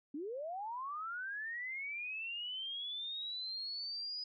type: linear sweep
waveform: sine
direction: up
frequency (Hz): 268.8 to 4984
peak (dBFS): -39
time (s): 0.14-4.24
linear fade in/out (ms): 5
effects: none